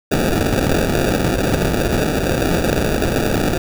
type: noise with sample-and-hold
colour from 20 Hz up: white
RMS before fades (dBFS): -17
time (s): 0.11-3.58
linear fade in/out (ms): 5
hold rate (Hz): 1050
effects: none